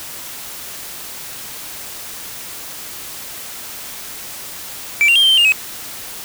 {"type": "tone with pitch steps", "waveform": "sine", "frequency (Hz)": [2329, 2767, 3205, 3136, 3114, 2821, 2553], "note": ["D7", "F7", "G7", "G7", "G7", "F7", "D#7"], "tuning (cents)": [-15, -17, 38, 0, -12, 17, 44], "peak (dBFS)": -6, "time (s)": [5.01, 5.521], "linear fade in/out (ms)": 0, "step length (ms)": 73, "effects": ["tanh soft clip ceiling -8 dBFS", "white hiss -31 dBFS RMS until 6.24 s"]}